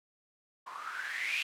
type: noise with low-pass filter sweep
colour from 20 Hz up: violet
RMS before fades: -37 dBFS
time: 0.66-1.43 s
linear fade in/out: 10 ms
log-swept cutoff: 1000 to 2700 Hz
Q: 8.4
effects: none